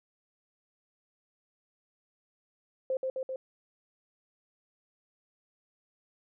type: tone with echo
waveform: sine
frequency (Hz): 523.3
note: C5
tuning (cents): 0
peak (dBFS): -27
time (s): 2.9-2.97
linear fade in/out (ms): 2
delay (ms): 130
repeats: 3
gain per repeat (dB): -2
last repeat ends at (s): 3.36
effects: none